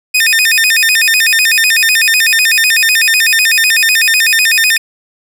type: tone with vibrato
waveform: sawtooth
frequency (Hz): 2127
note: C7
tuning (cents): +28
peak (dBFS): -4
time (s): 0.14-4.78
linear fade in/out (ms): 10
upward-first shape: square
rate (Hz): 8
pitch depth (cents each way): 280
effects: none